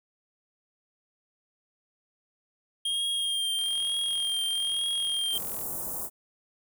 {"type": "tone with vibrato", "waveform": "square", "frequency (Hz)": 3222, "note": "G7", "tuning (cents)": 47, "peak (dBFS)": -27, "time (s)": [2.85, 5.38], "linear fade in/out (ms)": 5, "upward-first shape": "triangle", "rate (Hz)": 1.1, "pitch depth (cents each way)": 31}
{"type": "click train", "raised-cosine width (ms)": 0.2, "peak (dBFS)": -30, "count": 87, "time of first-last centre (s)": [3.59, 5.614], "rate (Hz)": 42.5}
{"type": "band-stop noise", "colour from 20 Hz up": "white", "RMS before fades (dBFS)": -34, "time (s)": [5.31, 6.1], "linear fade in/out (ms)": 50, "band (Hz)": [1000, 8600], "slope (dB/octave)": 24}
{"effects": []}